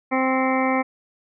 harmonic tone with a mistuned harmonic, 261.6 Hz, C4, in tune, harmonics 1 / 2 / 3 / 4 / 5 / 7 / 8 / 9, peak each -22 / -25 / -25 / -27 / -31 / -33 / -29 / -32 dBFS, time 0.11-0.83 s, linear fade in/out 20 ms, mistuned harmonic 9, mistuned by -45 cents, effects none

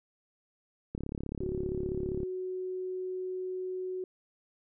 click train, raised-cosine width 3 ms, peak -23 dBFS, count 46, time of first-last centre 0.95-2.232 s, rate 35.1 Hz
sine tone, 370 Hz, F#4, in tune, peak -33 dBFS, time 1.41-4.04 s, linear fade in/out 2 ms
effects none

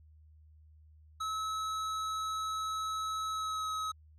square tone with pitch glide, 1293 to 1277.4 Hz, E6 to D#6, -34 to +45 cents, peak -34 dBFS, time 1.2-3.92 s, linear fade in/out 10 ms, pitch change -21 cents, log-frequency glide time 3.3-3.67 s, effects added 77 Hz sine -56 dBFS peak until 4.18 s + low-pass 8000 Hz 12 dB/octave

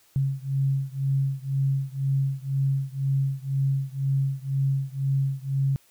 sine beating tone pair, 135.6 / 137.6 Hz, C#3 / C#3, -38 / -12 cents, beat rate 2 Hz, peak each -25 / -26 dBFS, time 0.16-5.76 s, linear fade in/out 0 ms, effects white hiss -60 dBFS RMS until 5.9 s

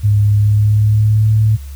sine tone with pitch glide, 103.83 to 108.55 Hz, G#2 to A2, 0 to -23 cents, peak -8 dBFS, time 0.03-1.57 s, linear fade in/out 20 ms, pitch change +77 cents, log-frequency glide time 0.34-1.31 s, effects added 69 Hz sine -26 dBFS peak until 1.75 s + white hiss -44 dBFS RMS until 1.75 s

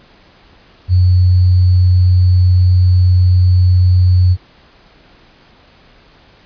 sine tone with sample-and-hold, 90.8 Hz, F#2, 32 cents flat, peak -6 dBFS, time 0.88-4.37 s, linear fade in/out 50 ms, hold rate 4410 Hz, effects pink hiss -46 dBFS RMS until 6.45 s + resampled to 11025 Hz

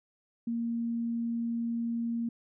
sine tone, 232.8 Hz, A#3, 2 cents flat, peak -29 dBFS, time 0.47-2.29 s, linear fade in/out 5 ms, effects none

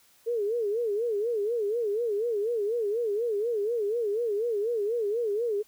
sine tone with vibrato, 440 Hz, A4, in tune, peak -25 dBFS, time 0.26-5.63 s, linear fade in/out 20 ms, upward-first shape sine, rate 4.1 Hz, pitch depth 160 cents each way, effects white hiss -61 dBFS RMS until 5.67 s

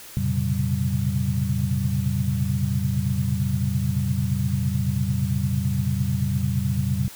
sine tone cluster, 87.2 / 115.1 / 129.3 / 138.2 / 192.7 Hz, F2 / A#2 / C3 / C#3 / G3, -2 / -22 / -20 / -5 / -29 cents, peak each -27 dBFS, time 0.17-7.08 s, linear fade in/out 0 ms, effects white hiss -42 dBFS RMS until 7.15 s

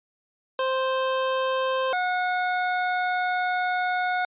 25% pulse tone pair in turn, 523.3 / 728 Hz, C5 / F#5, 0 / -28 cents, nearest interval tritone, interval 572 cents, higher second, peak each -19 dBFS, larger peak neither, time 0.59-1.93 / 1.93-4.25 s, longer second, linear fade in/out 2 ms, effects resampled to 8000 Hz

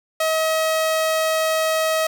sawtooth tone, 637 Hz, D#5, 41 cents sharp, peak -14 dBFS, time 0.2-2.07 s, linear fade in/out 5 ms, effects none

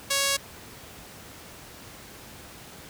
sawtooth tone with band-pass filter, 554.4 Hz, C#5, in tune, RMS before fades -25 dBFS, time 0.1-0.37 s, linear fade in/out 10 ms, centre 6700 Hz, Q 0.68, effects pink hiss -45 dBFS RMS until 2.89 s + high-pass 60 Hz 12 dB/octave

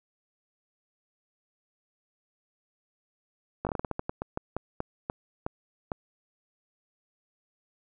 slowing click train, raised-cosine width 1 ms, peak -16 dBFS, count 17, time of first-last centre 3.65-5.918 s, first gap 18 ms, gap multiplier 1.24, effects none

